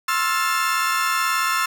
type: chord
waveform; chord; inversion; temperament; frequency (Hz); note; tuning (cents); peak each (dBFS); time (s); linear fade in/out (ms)
35% pulse; F major seventh; second; equal with one note detuned; 1061.7 / 1318.5 / 1396.9 / 1760; C6 / E6 / F6 / A6; +25 / 0 / 0 / 0; -23 / -21 / -25 / -25; 0.08-1.66; 5
effects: none